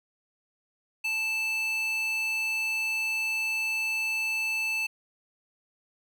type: tone with high-pass filter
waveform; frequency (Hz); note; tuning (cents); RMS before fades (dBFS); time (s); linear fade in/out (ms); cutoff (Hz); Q
square; 880; A5; 0; -29; 1.04-4.87; 10; 2400; 6
effects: none